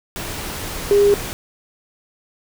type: tone in noise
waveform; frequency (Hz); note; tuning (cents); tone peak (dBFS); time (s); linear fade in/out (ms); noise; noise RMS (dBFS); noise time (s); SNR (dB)
sine; 405.9; G#4; -40; -10; 0.91-1.14; 0; pink; -28; 0.16-1.33; +15
effects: none